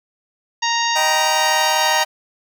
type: harmonic tone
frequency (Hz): 932.3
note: A#5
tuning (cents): 0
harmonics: 1 / 2 / 3 / 4 / 5 / 6 / 7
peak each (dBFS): -20 / -23 / -25 / -26 / -27 / -28 / -28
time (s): 0.62-2.04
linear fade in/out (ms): 10
type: chord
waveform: sawtooth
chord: Eb augmented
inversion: none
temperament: just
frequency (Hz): 622.3 / 777.8 / 972.3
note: Eb5 / G5 / B5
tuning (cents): 0 / -14 / -27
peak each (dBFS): -19 / -18 / -21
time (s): 0.95-2.05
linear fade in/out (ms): 20
effects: none